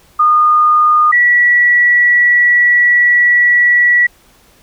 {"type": "tone pair in turn", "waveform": "sine", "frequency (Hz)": [1223, 1941.4], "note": ["D#6", "B6"], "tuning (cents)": [-30, -30], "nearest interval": "minor sixth", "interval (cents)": 800, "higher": "second", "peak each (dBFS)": -6, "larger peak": "neither", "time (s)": [[0.19, 1.12], [1.12, 4.07]], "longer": "second", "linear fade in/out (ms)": 10, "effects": ["pink hiss -48 dBFS RMS until 4.62 s"]}